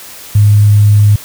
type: tone with sample-and-hold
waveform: sine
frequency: 103.83 Hz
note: G#2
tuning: in tune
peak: -3 dBFS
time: 0.35-1.16 s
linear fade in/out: 5 ms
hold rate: 8820 Hz
effects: white hiss -31 dBFS RMS until 1.24 s